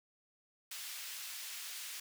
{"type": "high-pass noise", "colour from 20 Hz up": "pink", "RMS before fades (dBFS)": -45, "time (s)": [0.71, 2], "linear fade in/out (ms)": 5, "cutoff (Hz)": 2400, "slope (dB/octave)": 12, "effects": []}